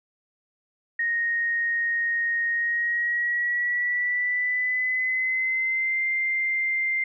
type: tone with pitch glide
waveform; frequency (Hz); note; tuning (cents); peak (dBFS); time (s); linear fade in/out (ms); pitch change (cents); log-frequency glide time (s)
sine; 1864.7 to 2093; A#6 to C7; 0 to 0; -22; 0.99-7.04; 5; +200; 2.5-6.05
effects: none